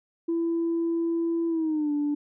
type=tone with pitch glide; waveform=sine; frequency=334.2 to 292.6 Hz; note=E4 to D4; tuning=+24 to -6 cents; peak=-22 dBFS; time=0.28-2.15 s; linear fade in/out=10 ms; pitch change=-230 cents; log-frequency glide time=1.48-1.92 s; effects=tanh soft clip ceiling -20 dBFS